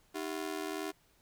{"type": "ring-modulated tone", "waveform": "sawtooth", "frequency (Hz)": 350, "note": "F4", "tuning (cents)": 4, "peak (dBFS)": -29, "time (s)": [0.14, 0.92], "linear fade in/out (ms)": 20, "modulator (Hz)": 40.9, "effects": ["pink hiss -68 dBFS RMS until 1.21 s"]}